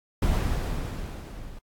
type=noise with level ramp; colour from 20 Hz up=brown; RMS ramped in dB=-22 to -42 dBFS; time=0.22-1.59 s; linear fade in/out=5 ms; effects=AAC 64 kbps